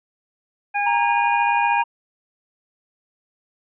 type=harmonic tone; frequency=816 Hz; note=G#5; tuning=31 cents flat; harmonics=1 / 2 / 3; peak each=-21 / -27 / -24 dBFS; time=0.74-1.83 s; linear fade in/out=20 ms
type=tone with tremolo; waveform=triangle; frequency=932.3 Hz; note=A#5; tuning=in tune; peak=-16 dBFS; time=0.86-1.84 s; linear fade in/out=10 ms; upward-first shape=sine; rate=13 Hz; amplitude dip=25%
effects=resampled to 8000 Hz